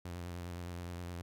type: tone with vibrato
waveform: sawtooth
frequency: 87.5 Hz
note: F2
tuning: 4 cents sharp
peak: -37 dBFS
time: 0.05-1.22 s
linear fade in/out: 5 ms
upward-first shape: square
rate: 9.7 Hz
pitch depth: 32 cents each way
effects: none